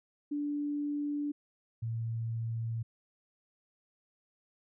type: tone pair in turn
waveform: sine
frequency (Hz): 291.6 / 114.29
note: D4 / A#2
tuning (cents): -12 / -34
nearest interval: octave + major third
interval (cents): 1622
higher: first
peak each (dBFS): -31 / -32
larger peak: first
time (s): 0.31-1.32 / 1.82-2.83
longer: neither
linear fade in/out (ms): 10
effects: none